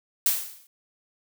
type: noise with exponential decay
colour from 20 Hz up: blue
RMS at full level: -19 dBFS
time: 0.26-0.67 s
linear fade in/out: 1 ms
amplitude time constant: 89 ms
effects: none